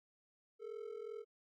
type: ring-modulated tone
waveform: triangle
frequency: 440 Hz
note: A4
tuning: in tune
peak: -39 dBFS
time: 0.59-1.25 s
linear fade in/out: 50 ms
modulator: 21.3 Hz
effects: none